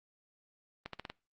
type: accelerating click train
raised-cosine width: 0.3 ms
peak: -24 dBFS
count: 5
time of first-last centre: 0.86-1.1 s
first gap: 73 ms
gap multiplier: 0.87
effects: noise-tail reverb RT60 0.3 s tail -24 dB re dry + Opus 32 kbps